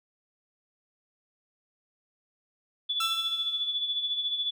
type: tone with tremolo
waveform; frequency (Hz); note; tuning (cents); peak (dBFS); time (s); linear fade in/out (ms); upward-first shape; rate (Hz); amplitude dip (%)
sine; 3447; A7; -36; -25; 2.89-4.51; 10; sine; 14; 55
type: tone with exponential decay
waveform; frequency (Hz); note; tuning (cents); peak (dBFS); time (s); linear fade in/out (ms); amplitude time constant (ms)
sawtooth; 1335; E6; +22; -23; 3-3.74; 5; 160
effects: none